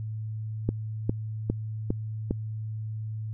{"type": "click train", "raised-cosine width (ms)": 3, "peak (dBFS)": -12, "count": 5, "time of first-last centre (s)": [0.69, 2.309], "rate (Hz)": 2.47, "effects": ["added 109 Hz sine -31 dBFS peak until 3.33 s"]}